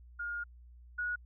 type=tone pair in turn; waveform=sine; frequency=1421 / 1456.7 Hz; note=F6 / F#6; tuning=+30 / -27 cents; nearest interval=unison; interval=43 cents; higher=second; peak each=-35 / -32 dBFS; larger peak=second; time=0.19-0.44 / 0.98-1.16 s; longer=first; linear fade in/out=10 ms; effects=added 60 Hz sine -52 dBFS peak until 1.25 s